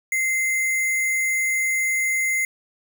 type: tone with sample-and-hold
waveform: sine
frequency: 2082 Hz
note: C7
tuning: 9 cents flat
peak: -19 dBFS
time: 0.12-2.45 s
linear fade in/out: 2 ms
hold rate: 8820 Hz
effects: none